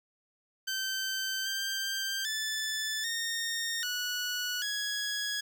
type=tone with pitch steps; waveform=15% pulse; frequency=1548 / 1576 / 1749 / 1841 / 1470 / 1669 Hz; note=G6 / G6 / A6 / A#6 / F#6 / G#6; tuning=-22 / +9 / -11 / -22 / -12 / +8 cents; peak=-25 dBFS; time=0.67-5.41 s; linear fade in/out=10 ms; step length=790 ms; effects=none